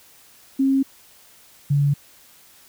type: tone pair in turn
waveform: sine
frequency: 269.7 / 142.87 Hz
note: C#4 / D3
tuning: -47 / -47 cents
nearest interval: major seventh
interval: 1100 cents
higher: first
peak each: -15 dBFS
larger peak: neither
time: 0.59-0.83 / 1.7-1.94 s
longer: neither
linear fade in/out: 10 ms
effects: white hiss -51 dBFS RMS until 2.68 s